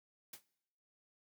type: noise with exponential decay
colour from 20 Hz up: white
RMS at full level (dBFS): -44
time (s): 0.33-0.44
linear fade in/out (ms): 5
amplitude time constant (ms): 22
effects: noise-tail reverb RT60 0.8 s tail -21 dB re dry + high-pass 100 Hz 12 dB/octave